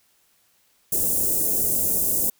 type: band-stop noise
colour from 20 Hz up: white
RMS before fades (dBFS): -22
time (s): 0.92-2.3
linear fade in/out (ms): 5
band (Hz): 560 to 7800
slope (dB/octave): 24
effects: white hiss -63 dBFS RMS until 2.39 s